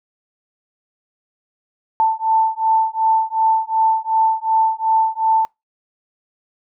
sine beating tone pair, 886 / 888.7 Hz, A5 / A5, +12 / +17 cents, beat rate 2.7 Hz, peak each -17 dBFS, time 2-5.45 s, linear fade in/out 0 ms, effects noise-tail reverb RT60 0.2 s tail -26 dB re dry

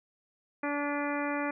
harmonic tone with a mistuned harmonic, 288.8 Hz, D4, 29 cents flat, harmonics 1 / 2 / 3 / 4 / 5 / 6 / 7 / 8, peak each -33 / -36 / -38 / -39 / -40 / -41 / -41 / -42 dBFS, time 0.63-1.51 s, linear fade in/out 5 ms, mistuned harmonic 8, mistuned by +63 cents, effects none

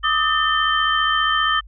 sine tone cluster, 1192 / 1267 / 1794 / 3103 Hz, D6 / D#6 / A6 / G7, +25 / +31 / +33 / -18 cents, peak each -24 / -20 / -21 / -22 dBFS, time 0.03-1.61 s, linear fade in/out 20 ms, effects added 50 Hz sine -39 dBFS peak until 1.67 s

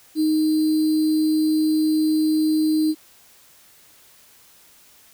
sine tone with sample-and-hold, 311.1 Hz, D#4, in tune, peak -16 dBFS, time 0.15-2.95 s, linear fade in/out 50 ms, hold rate 4410 Hz, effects white hiss -52 dBFS RMS until 5.13 s

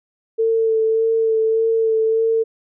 sine tone with vibrato, 447 Hz, A4, 27 cents sharp, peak -14 dBFS, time 0.38-2.44 s, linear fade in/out 20 ms, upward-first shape sine, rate 1.7 Hz, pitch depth 18 cents each way, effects none

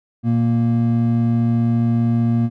triangle tone pair together, 118.04 / 233.1 Hz, A#2 / A#3, +22 / 0 cents, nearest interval octave, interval 1178 cents, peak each -15 dBFS, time 0.23-2.5 s, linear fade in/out 50 ms, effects none

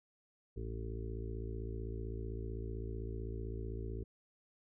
harmonic tone, 55.7 Hz, A1, 22 cents sharp, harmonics 1 / 2 / 4 / 5 / 6 / 7 / 8, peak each -41 / -44 / -52 / -55 / -52 / -48 / -52 dBFS, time 0.56-4.04 s, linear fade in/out 10 ms, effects none

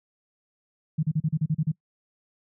sine tone bursts, 155.56 Hz, D#3, in tune, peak -20 dBFS, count 9, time 0.98-1.719 s, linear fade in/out 10 ms, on 51 ms, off 35 ms, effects noise-tail reverb RT60 0.1 s tail -24 dB re dry

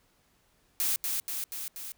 blue noise with echo, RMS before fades -28 dBFS, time 0.8-0.96 s, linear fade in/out 0 ms, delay 240 ms, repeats 4, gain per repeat -3 dB, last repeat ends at 1.92 s, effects pink hiss -68 dBFS RMS until 1.97 s

